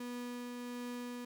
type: tone with tremolo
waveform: 35% pulse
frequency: 244.1 Hz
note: B3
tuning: 20 cents flat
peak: -38 dBFS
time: 0-1.25 s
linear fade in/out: 5 ms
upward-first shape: triangle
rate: 1.4 Hz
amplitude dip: 25%
effects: none